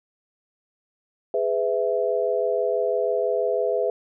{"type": "chord", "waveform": "sine", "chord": "E major", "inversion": "first", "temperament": "equal with one note detuned", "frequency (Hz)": [415.3, 501.4, 659.3], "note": ["G#4", "B4", "E5"], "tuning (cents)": [0, 26, 0], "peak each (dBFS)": [-25, -24, -25], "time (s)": [1.34, 3.9], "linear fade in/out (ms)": 2, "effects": []}